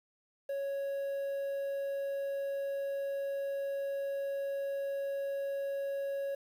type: tone with quantisation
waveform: triangle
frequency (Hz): 554.4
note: C#5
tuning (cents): 0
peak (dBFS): -31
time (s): 0.49-6.35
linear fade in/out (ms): 5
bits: 10
effects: none